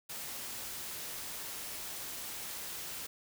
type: noise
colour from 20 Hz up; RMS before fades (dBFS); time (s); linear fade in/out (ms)
white; -42; 0.09-3.07; 10
effects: none